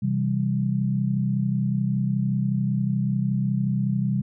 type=chord; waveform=sine; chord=C major; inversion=none; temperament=equal; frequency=130.81 / 164.81 / 196 Hz; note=C3 / E3 / G3; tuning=0 / 0 / 0 cents; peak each=-24 / -29 / -24 dBFS; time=0.02-4.22 s; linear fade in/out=10 ms; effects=none